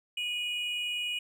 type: tone pair together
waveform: triangle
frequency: 2475 / 2905 Hz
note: D#7 / F#7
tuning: -10 / -32 cents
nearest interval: minor third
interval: 278 cents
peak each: -33 / -31 dBFS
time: 0.17-1.19 s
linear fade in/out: 5 ms
effects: none